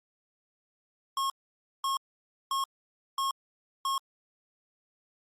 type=tone bursts; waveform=square; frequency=1085 Hz; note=C#6; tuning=37 cents flat; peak=-28 dBFS; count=5; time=1.17-3.98 s; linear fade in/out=2 ms; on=130 ms; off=540 ms; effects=low-pass 12000 Hz 12 dB/octave + Opus 48 kbps